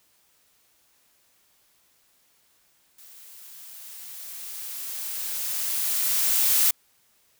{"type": "noise with level ramp", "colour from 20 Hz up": "blue", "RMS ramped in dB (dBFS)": [-49, -19], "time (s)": [2.98, 6.71], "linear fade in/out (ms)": 5, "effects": ["white hiss -64 dBFS RMS until 7.39 s"]}